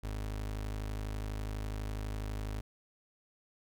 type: tone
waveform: 30% pulse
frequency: 52.1 Hz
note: G#1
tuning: 6 cents sharp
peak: -33 dBFS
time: 0.03-2.61 s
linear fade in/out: 10 ms
effects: none